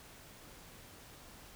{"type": "silence", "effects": ["pink hiss -55 dBFS RMS until 1.55 s"]}